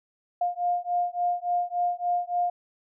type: beating tone pair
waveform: sine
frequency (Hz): 705 / 708.5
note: F5 / F5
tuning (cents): +16 / +25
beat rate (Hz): 3.5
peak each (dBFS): -27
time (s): 0.41-2.5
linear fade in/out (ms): 5
effects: none